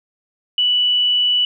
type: tone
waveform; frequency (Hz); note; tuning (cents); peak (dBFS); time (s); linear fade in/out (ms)
sine; 2960; F#7; 0; -13; 0.58-1.45; 2
effects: none